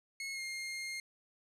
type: tone with pitch glide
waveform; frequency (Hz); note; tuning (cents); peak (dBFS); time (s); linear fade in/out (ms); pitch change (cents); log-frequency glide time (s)
sawtooth; 2176 to 2126; C#7 to C7; -33 to +27; -35; 0.2-1; 2; -40; 0.33-0.41
effects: low-pass 10000 Hz 12 dB/octave

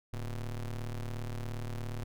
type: ring-modulated tone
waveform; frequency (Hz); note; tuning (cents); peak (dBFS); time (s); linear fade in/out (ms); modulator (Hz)
square; 62.6; B1; +24; -33; 0.13-2.04; 5; 44
effects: none

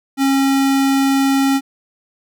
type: tone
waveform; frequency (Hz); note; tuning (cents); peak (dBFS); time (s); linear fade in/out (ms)
square; 272.2; C#4; -31; -13; 0.17-1.61; 50
effects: none

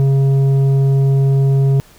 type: tone with tanh clipping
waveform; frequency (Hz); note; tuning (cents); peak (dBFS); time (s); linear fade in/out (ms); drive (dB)
sine; 136.6; C#3; -25; -11; 0-1.8; 0; 8
effects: pink hiss -46 dBFS RMS until 1.98 s

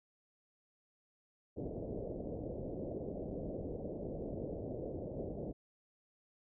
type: low-pass noise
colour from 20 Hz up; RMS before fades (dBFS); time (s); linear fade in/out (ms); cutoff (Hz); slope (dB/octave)
white; -42; 1.56-5.53; 20; 600; 48
effects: none

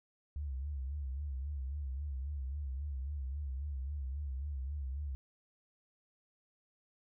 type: tone with vibrato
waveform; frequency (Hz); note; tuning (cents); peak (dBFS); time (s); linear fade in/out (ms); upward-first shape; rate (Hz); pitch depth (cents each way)
sine; 69.3; C#2; 0; -36; 0.36-5.15; 0; sine; 3.7; 120
effects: none

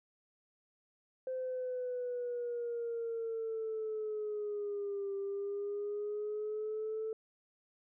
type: linear two-way sweep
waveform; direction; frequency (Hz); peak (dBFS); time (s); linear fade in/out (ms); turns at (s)
sine; down then up; 518 to 394.7 to 441.4; -34; 1.27-7.13; 2; 5.15
effects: tanh soft clip ceiling -31 dBFS

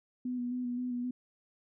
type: tone with vibrato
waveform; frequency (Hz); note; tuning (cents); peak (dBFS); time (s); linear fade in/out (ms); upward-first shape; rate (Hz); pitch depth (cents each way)
sine; 246.9; B3; 0; -32; 0.25-1.11; 5; square; 3.8; 21
effects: none

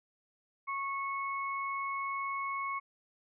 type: tone pair together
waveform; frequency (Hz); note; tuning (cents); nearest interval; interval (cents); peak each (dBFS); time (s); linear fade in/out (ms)
sine; 1099.5 / 2199; C#6 / C#7; -14 / -14; octave; 1200; -34 / -39; 0.67-2.8; 20
effects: none

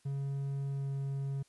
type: tone with pitch glide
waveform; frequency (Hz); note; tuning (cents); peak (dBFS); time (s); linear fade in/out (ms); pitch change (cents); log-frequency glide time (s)
triangle; 138.59 to 137.71; C#3 to C#3; 0 to -11; -31; 0.05-1.43; 10; -11; 0.69-0.9
effects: white hiss -69 dBFS RMS until 1.48 s + resampled to 24000 Hz

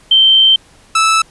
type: tone pair in turn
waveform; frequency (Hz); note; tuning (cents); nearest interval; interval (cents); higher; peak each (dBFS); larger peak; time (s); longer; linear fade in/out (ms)
sine / sawtooth; 3121 / 1312.2; G7 / E6; -8 / -8; octave + minor third; 1500; first; -5; neither; 0.11-0.56 / 0.95-1.22; first; 5
effects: pink hiss -46 dBFS RMS until 1.3 s + resampled to 24000 Hz

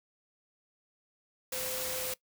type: tone in noise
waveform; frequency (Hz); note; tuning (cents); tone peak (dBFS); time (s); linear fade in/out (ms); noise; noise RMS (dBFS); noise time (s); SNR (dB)
sine; 514; C5; -31; -40; 1.52-2.14; 5; white; -36; 1.52-2.14; -7
effects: noise-tail reverb RT60 0.1 s tail -20 dB re dry

